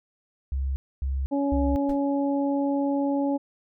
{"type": "tone bursts", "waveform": "sine", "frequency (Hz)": 67.3, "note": "C2", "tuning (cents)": 49, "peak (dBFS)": -24, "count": 3, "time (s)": [0.52, 1.76], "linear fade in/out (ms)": 0, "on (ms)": 240, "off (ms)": 260}
{"type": "harmonic tone", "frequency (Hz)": 280.5, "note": "C#4", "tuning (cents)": 21, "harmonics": [1, 2, 3], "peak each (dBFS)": [-23, -29, -33], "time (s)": [1.31, 3.38], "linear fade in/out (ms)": 20}
{"type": "noise with exponential decay", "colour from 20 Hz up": "brown", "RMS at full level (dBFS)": -30, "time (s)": [1.89, 2.01], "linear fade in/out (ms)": 5, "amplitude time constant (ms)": 25}
{"effects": []}